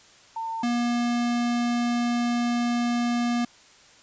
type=tone pair in turn; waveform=sine / square; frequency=903 / 239.2 Hz; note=A5 / A#3; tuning=+45 / +45 cents; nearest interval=octave + major seventh; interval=2300 cents; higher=first; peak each=-28 / -23 dBFS; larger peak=second; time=0.36-0.63 / 0.63-3.45 s; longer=second; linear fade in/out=5 ms; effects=white hiss -53 dBFS RMS until 4.02 s + resampled to 16000 Hz